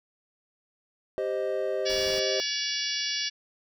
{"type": "chord", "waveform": "triangle", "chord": "C minor", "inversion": "second", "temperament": "equal", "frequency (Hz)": [392, 523.3, 622.3], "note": ["G4", "C5", "Eb5"], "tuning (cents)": [0, 0, 0], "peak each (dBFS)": -29, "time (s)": [1.18, 2.4], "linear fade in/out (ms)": 0}
{"type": "harmonic tone", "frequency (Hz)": 571, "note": "D5", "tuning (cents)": -49, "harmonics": [3, 4, 5, 6, 7, 8, 9, 10], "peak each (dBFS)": [-38, -38, -35, -35, -40, -34, -34, -37], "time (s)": [1.85, 3.3], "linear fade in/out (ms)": 20}
{"type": "noise", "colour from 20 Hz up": "pink", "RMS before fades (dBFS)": -41, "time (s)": [1.89, 2.2], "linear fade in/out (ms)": 10}
{"effects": []}